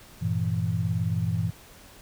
sine chord, E diminished, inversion first, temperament equal, 98 / 116.54 / 164.81 Hz, G2 / Bb2 / E3, 0 / 0 / 0 cents, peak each -28 dBFS, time 0.21-1.51 s, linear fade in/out 20 ms, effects pink hiss -50 dBFS RMS until 2.01 s

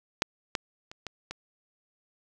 clicks, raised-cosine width 0.2 ms, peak -6 / -10 / -26 / -19 / -19 dBFS, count 5, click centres 0.221 / 0.552 / 0.915 / 1.067 / 1.31 s, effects none

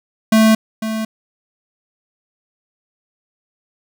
square tone with echo, 220 Hz, A3, in tune, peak -9 dBFS, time 0.32-0.55 s, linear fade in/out 5 ms, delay 500 ms, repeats 1, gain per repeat -11 dB, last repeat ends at 1.05 s, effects none

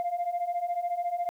sine beating tone pair, 690 / 704 Hz, F5 / F5, -21 / +14 cents, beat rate 14 Hz, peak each -31 / -28 dBFS, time 0-1.29 s, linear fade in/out 0 ms, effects tanh soft clip ceiling -23 dBFS + 10-bit

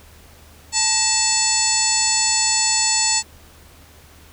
harmonic tone with a mistuned harmonic, 880 Hz, A5, in tune, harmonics 1 / 2 / 3 / 4 / 5 / 6 / 7 / 8 / 9, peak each -26 / -30 / -27 / -33 / -22 / -27 / -27 / -22 / -21 dBFS, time 0.72-3.23 s, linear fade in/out 50 ms, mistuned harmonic 2, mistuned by +130 cents, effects added 77 Hz sine -48 dBFS peak until 4.32 s + pink hiss -48 dBFS RMS until 4.32 s

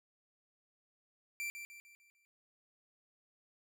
45% pulse tone with echo, 2349 Hz, D7, in tune, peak -37 dBFS, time 1.4-1.5 s, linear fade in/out 0 ms, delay 150 ms, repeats 5, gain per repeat -7 dB, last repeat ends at 2.25 s, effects none

